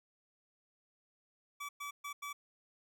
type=tone bursts at uneven times; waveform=25% pulse; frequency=1149 Hz; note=D6; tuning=38 cents flat; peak=-37 dBFS; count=4; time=1.6-1.69 / 1.8-1.91 / 2.04-2.13 / 2.22-2.33 s; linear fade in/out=10 ms; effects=none